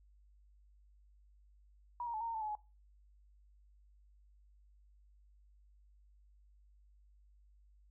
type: tone with pitch steps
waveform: sine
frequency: 961 / 938 / 867 / 924 / 917 / 881 / 855 / 844 Hz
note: B5 / A#5 / A5 / A#5 / A#5 / A5 / A5 / G#5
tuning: -48 / +11 / -26 / -16 / -29 / +2 / -50 / +28 cents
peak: -37 dBFS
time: 2-2.552 s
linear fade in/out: 2 ms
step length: 69 ms
effects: noise-tail reverb RT60 0.3 s tail -20 dB re dry + added 50 Hz sine -62 dBFS peak until 7.9 s